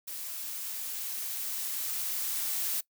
blue noise with level ramp, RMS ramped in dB -39 to -31 dBFS, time 0.07-2.81 s, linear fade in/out 10 ms, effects noise-tail reverb RT60 0.1 s tail -21 dB re dry

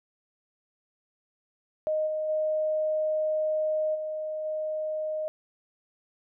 sine tone with level steps, 620 Hz, D#5, 6 cents flat, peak -24 / -27 / -24 / -30 / -28 dBFS, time 1.87-5.28 s, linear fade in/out 0 ms, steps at 2.06 / 2.28 / 3.94 / 4.44 s, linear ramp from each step 20 ms, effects none

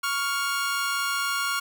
sawtooth tone pair together, 1113.6 / 1403 Hz, C#6 / F6, +8 / +8 cents, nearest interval major third, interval 400 cents, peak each -25 / -23 dBFS, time 0.03-1.6 s, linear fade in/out 10 ms, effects none

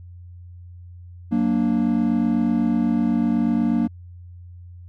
triangle chord, Gb augmented, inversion none, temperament equal, 185 / 233.1 / 293.7 Hz, Gb3 / Bb3 / D4, 0 / 0 / 0 cents, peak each -23 / -17 / -22 dBFS, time 1.31-3.88 s, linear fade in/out 20 ms, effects added 88 Hz sine -38 dBFS peak until 4.88 s

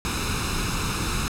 pink noise with comb filter, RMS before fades -26 dBFS, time 0.05-1.28 s, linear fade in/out 0 ms, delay 0.77 ms, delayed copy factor +0.7, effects low-pass 10000 Hz 12 dB/octave

